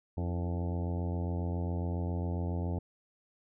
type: harmonic tone with a mistuned harmonic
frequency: 87.31 Hz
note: F2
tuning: in tune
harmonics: 1 / 2 / 3 / 4 / 5 / 6 / 7 / 8 / 9 / 10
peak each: -32 / -38 / -42 / -44 / -46 / -48 / -49 / -50 / -51 / -52 dBFS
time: 0.17-2.79 s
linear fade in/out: 5 ms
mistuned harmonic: 4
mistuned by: -59 cents
effects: none